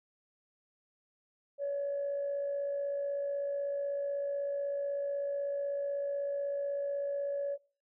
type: tone with amplitude modulation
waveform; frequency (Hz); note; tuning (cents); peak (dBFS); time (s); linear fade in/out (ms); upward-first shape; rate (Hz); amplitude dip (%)
sine; 565; C#5; +33; -29; 1.58-7.58; 50; sine; 56.1; 35
effects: noise-tail reverb RT60 0.4 s tail -24 dB re dry + tanh soft clip ceiling -27 dBFS

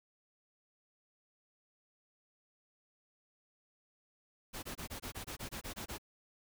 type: noise bursts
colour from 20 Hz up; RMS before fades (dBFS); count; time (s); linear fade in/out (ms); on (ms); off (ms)
pink; -43; 12; 4.53-5.983; 20; 100; 23
effects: none

